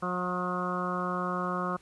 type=harmonic tone with a mistuned harmonic; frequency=180 Hz; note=F#3; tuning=47 cents flat; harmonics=1 / 2 / 3 / 4 / 5 / 6 / 7 / 8; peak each=-34 / -38 / -38 / -40 / -45 / -35 / -34 / -42 dBFS; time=0.02-1.77 s; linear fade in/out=10 ms; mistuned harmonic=5; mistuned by=+51 cents; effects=pink hiss -60 dBFS RMS until 1.81 s + resampled to 24000 Hz